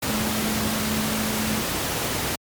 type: tone in noise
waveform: sine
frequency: 216.5 Hz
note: A3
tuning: 28 cents flat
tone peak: -26 dBFS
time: 0.09-1.62 s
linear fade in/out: 10 ms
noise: pink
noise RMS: -25 dBFS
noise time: 0.02-2.36 s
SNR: -4 dB
effects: high-pass 80 Hz 12 dB/octave + MP3 96 kbps